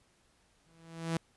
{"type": "tone with exponential growth", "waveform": "sawtooth", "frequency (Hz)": 164.81, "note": "E3", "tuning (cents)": 0, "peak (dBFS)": -24, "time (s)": [0.66, 1.17], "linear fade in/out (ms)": 2, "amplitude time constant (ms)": 110, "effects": ["pink hiss -69 dBFS RMS until 1.36 s", "resampled to 24000 Hz"]}